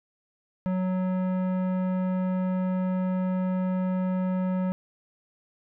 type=tone with tanh clipping; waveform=sine; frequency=185 Hz; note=F#3; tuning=in tune; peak=-26 dBFS; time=0.66-4.72 s; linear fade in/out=0 ms; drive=15 dB; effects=none

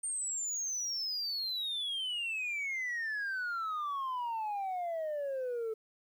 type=exponential sweep; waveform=sine; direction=down; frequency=8870 to 434.5 Hz; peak=-31 dBFS; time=0.03-5.74 s; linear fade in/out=10 ms; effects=tanh soft clip ceiling -32 dBFS + 11-bit

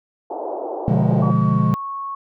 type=band-pass noise; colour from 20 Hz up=white; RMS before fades=-27 dBFS; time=0.3-1.31 s; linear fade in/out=5 ms; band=320 to 840 Hz; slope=48 dB/octave
type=chord; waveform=triangle; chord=B diminished seventh; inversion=none; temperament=equal; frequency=123.47 / 146.83 / 174.61 / 207.7 Hz; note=B2 / D3 / F3 / Ab3; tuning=0 / 0 / 0 / 0 cents; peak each=-18 dBFS; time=0.88-1.74 s; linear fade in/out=0 ms
type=tone with pitch glide; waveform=sine; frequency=1136 to 1102.4 Hz; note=C#6 to C#6; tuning=+42 to -10 cents; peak=-25 dBFS; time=1.22-2.15 s; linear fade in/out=5 ms; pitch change=-52 cents; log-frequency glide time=1.41-1.7 s
effects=none

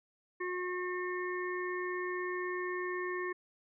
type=harmonic tone; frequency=361.6 Hz; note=F#4; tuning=40 cents flat; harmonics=1 / 3 / 5 / 6; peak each=-36 / -41 / -40 / -47 dBFS; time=0.4-3.33 s; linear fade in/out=10 ms; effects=none

